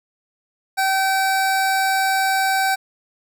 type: tone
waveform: 25% pulse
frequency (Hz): 770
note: G5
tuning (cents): -31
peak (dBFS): -13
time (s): 0.77-2.76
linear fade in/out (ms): 20
effects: none